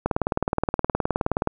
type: click train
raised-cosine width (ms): 1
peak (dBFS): -7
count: 28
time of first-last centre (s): 0.06-1.474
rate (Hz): 19.1
effects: none